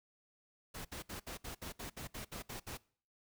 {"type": "noise bursts", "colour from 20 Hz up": "pink", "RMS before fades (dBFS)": -45, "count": 12, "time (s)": [0.74, 2.775], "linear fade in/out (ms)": 10, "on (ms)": 110, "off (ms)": 65, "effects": ["noise-tail reverb RT60 0.5 s tail -23 dB re dry"]}